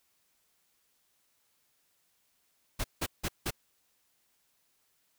pink noise bursts, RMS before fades -32 dBFS, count 4, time 2.79-3.508 s, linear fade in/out 10 ms, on 52 ms, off 170 ms, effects white hiss -73 dBFS RMS until 5.18 s

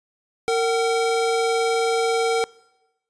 square tone pair together, 458.5 / 758 Hz, A#4 / F#5, -29 / +42 cents, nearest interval major sixth, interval 871 cents, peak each -20 / -26 dBFS, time 0.48-2.44 s, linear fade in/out 0 ms, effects noise-tail reverb RT60 1.0 s tail -23 dB re dry + resampled to 22050 Hz

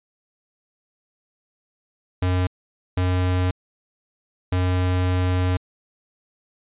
square tone bursts at uneven times, 91.1 Hz, F#2, 26 cents flat, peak -19 dBFS, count 3, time 2.22-2.47 / 2.97-3.51 / 4.52-5.57 s, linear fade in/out 5 ms, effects resampled to 8000 Hz

